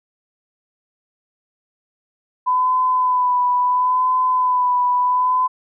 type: tone with vibrato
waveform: sine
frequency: 1002 Hz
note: B5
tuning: 25 cents sharp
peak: -14 dBFS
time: 2.46-5.48 s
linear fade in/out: 20 ms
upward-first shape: sine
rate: 0.73 Hz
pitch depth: 25 cents each way
effects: none